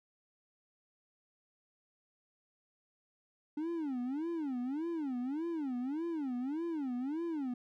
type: tone with vibrato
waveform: triangle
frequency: 288.5 Hz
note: D4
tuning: 31 cents flat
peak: -32 dBFS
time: 3.57-7.54 s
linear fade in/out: 5 ms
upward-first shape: sine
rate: 1.7 Hz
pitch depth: 290 cents each way
effects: none